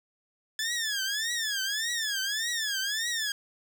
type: tone with vibrato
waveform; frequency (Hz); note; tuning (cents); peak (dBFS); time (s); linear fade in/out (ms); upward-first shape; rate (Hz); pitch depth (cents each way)
15% pulse; 1720; A6; -40; -22; 0.59-3.32; 2; triangle; 1.7; 210
effects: none